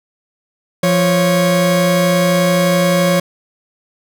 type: tone pair together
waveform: 40% pulse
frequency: 173.81 / 553 Hz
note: F3 / C#5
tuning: -8 / -4 cents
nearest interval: octave + minor sixth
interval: 2004 cents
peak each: -13 dBFS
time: 0.83-3.2 s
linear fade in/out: 5 ms
effects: none